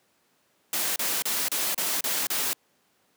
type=noise bursts; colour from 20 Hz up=white; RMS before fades=-27 dBFS; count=7; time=0.73-2.532 s; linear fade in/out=2 ms; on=230 ms; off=32 ms; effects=pink hiss -67 dBFS RMS until 3.16 s + high-pass 200 Hz 12 dB/octave